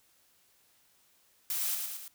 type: noise with echo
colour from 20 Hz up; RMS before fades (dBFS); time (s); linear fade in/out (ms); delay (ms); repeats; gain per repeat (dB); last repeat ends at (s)
blue; -33; 1.5-1.75; 2; 110; 3; -4; 2.08
effects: white hiss -67 dBFS RMS until 2.14 s